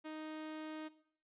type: tone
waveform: sawtooth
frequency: 311.1 Hz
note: D#4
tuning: in tune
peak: -40 dBFS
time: 0.04-0.89 s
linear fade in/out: 20 ms
effects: noise-tail reverb RT60 0.6 s tail -17 dB re dry + resampled to 8000 Hz